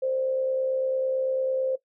sine tone with amplitude modulation, 523.3 Hz, C5, in tune, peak -21 dBFS, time 0.02-1.76 s, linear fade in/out 10 ms, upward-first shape sine, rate 69 Hz, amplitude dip 45%, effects noise-tail reverb RT60 0.1 s tail -17 dB re dry

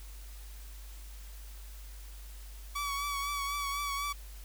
sawtooth tone with vibrato, 1135 Hz, C#6, 41 cents sharp, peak -29 dBFS, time 2.75-4.13 s, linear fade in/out 10 ms, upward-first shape triangle, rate 4 Hz, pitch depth 41 cents each way, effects added 50 Hz sine -44 dBFS peak until 4.44 s + white hiss -55 dBFS RMS until 4.44 s

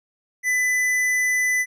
sine tone with tanh clipping, 2000 Hz, B6, 21 cents sharp, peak -20 dBFS, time 0.43-1.66 s, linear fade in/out 50 ms, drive 14 dB, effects none

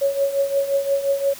sine tone with tremolo, 555 Hz, C#5, 2 cents sharp, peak -14 dBFS, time 0.01-1.34 s, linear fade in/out 10 ms, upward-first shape triangle, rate 5.7 Hz, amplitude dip 80%, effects white hiss -39 dBFS RMS until 1.39 s

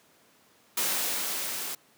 white noise with level ramp, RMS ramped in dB -27 to -35 dBFS, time 0.77-1.75 s, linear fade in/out 5 ms, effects pink hiss -61 dBFS RMS until 1.97 s + high-pass 200 Hz 12 dB/octave

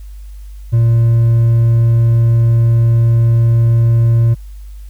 triangle tone with hard clipping, 115.8 Hz, A#2, 11 cents flat, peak -8 dBFS, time 0.72-4.35 s, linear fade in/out 20 ms, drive 5 dB, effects added 50 Hz sine -28 dBFS peak until 4.89 s + white hiss -52 dBFS RMS until 4.89 s

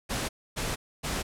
pink noise bursts, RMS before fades -31 dBFS, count 3, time 0.09-1.23 s, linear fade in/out 20 ms, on 200 ms, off 270 ms, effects low-pass 11000 Hz 12 dB/octave

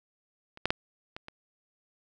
clicks, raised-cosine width 0.3 ms, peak -30 / -10 / -9 / -23 / -26 dBFS, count 5, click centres 0.574 / 0.656 / 0.705 / 1.165 / 1.284 s, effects none

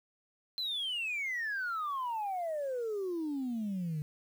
sine exponential sweep, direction down, 4139 to 146.9 Hz, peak -31 dBFS, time 0.58-4.02 s, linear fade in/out 0 ms, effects tanh soft clip ceiling -30 dBFS + 10-bit

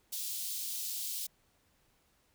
white high-pass noise, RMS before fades -38 dBFS, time 0.12-1.27 s, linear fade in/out 10 ms, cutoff 3400 Hz, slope 24 dB/octave, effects pink hiss -71 dBFS RMS until 2.34 s

